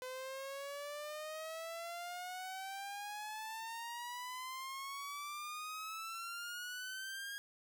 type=exponential sweep; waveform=sawtooth; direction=up; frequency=507 to 1637 Hz; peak=-39 dBFS; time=0.02-7.38 s; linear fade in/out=0 ms; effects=none